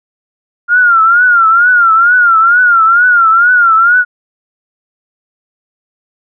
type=tone with vibrato; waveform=sine; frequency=1396.9 Hz; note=F6; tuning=in tune; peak=-4 dBFS; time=0.68-4.05 s; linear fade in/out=50 ms; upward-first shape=triangle; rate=2.2 Hz; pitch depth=130 cents each way; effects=none